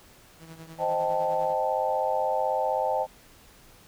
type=tone with tremolo; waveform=sawtooth; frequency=162.4 Hz; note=E3; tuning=26 cents flat; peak=-36 dBFS; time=0.39-1.55 s; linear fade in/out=50 ms; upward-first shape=triangle; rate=9.9 Hz; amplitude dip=75%
type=chord; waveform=sine; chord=A half-diminished seventh; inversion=first; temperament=equal; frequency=523.3 / 622.3 / 784 / 880 Hz; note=C5 / Eb5 / G5 / A5; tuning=0 / 0 / 0 / 0 cents; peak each=-29 dBFS; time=0.78-3.07 s; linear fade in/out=50 ms
effects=pink hiss -54 dBFS RMS until 3.87 s